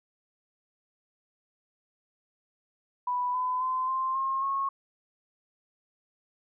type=tone with pitch steps; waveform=sine; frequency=987.8 / 1008 / 1028.6 / 1049.6 / 1071 / 1092.9 Hz; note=B5 / B5 / C6 / C6 / C6 / C#6; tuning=0 / +35 / -30 / +5 / +40 / -25 cents; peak=-26 dBFS; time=3.07-4.69 s; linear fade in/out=5 ms; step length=270 ms; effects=none